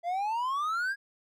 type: exponential sweep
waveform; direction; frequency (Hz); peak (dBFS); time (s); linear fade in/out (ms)
triangle; up; 671 to 1659; -26; 0.03-0.96; 50
effects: none